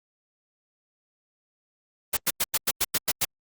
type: noise bursts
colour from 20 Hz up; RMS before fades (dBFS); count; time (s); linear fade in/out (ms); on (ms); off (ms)
white; -23; 9; 2.13-3.252; 10; 42; 93
effects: Opus 32 kbps